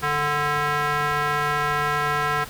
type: tone with band-pass filter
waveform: square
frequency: 147.5 Hz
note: D3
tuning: 8 cents sharp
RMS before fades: -23 dBFS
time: 0.02-2.45 s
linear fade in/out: 20 ms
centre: 1400 Hz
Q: 1.9
effects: pink hiss -39 dBFS RMS until 2.49 s